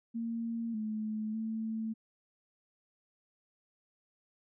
sine tone with pitch steps, 230.2 / 215.9 / 221.8 Hz, A#3 / A3 / A3, -22 / -33 / +14 cents, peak -33 dBFS, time 0.14-1.94 s, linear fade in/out 20 ms, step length 600 ms, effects none

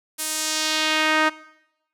sawtooth tone with band-pass filter sweep, 311.5 Hz, D#4, 2 cents sharp, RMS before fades -22 dBFS, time 0.18-1.3 s, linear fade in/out 20 ms, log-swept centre 11000 to 1500 Hz, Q 1.2, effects noise-tail reverb RT60 0.9 s tail -21 dB re dry

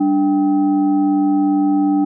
sine tone with frequency modulation, 293.7 Hz, D4, in tune, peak -12 dBFS, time 0-2.05 s, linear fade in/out 10 ms, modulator 490 Hz, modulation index 0.54, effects none

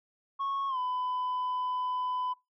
sine tone with pitch glide, 1100 to 1002.9 Hz, C#6 to B5, -14 to +26 cents, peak -27 dBFS, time 0.39-2.34 s, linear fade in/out 20 ms, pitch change -160 cents, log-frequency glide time 0.68-0.78 s, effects noise-tail reverb RT60 0.2 s tail -23 dB re dry + tanh soft clip ceiling -28 dBFS

